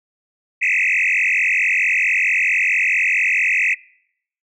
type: tone with frequency modulation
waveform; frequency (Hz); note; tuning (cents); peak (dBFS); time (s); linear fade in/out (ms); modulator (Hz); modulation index
sine; 2284; D7; -49; -13; 0.61-3.75; 20; 44.5; 7.7
effects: noise-tail reverb RT60 0.7 s tail -24 dB re dry + tanh soft clip ceiling -11 dBFS